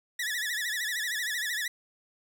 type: tone with vibrato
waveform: sawtooth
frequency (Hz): 1824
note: A#6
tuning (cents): -38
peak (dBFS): -26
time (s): 0.19-1.68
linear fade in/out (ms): 5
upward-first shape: sine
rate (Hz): 13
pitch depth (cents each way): 140
effects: none